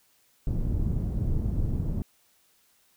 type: low-pass noise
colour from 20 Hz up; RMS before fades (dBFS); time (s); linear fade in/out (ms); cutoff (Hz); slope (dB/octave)
pink; -27; 0.47-2.02; 2; 180; 12
effects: white hiss -65 dBFS RMS until 2.96 s